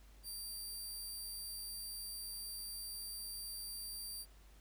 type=tone; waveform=15% pulse; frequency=4699 Hz; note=D8; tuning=in tune; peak=-37 dBFS; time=0.23-4.26 s; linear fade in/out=50 ms; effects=added 50 Hz sine -58 dBFS peak until 4.6 s + pink hiss -67 dBFS RMS until 4.6 s